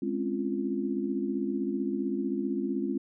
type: chord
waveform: sine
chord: Db major seventh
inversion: second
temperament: equal with one note detuned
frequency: 207.7 / 261.6 / 277.2 / 344.6 Hz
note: Ab3 / C4 / Db4 / F4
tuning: 0 / 0 / 0 / -23 cents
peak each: -33 / -33 / -34 / -33 dBFS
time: 0.02-2.98 s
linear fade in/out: 5 ms
effects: none